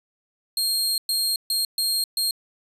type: tone bursts at uneven times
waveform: sawtooth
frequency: 4225 Hz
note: C8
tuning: 16 cents sharp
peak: -18 dBFS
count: 5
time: 0.57-0.98 / 1.09-1.36 / 1.5-1.65 / 1.78-2.04 / 2.17-2.31 s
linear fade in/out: 2 ms
effects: resampled to 32000 Hz